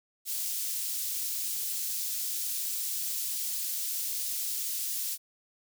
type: high-pass noise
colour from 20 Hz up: white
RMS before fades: -33 dBFS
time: 0.25-5.18 s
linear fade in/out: 50 ms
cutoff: 4700 Hz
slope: 12 dB/octave
effects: none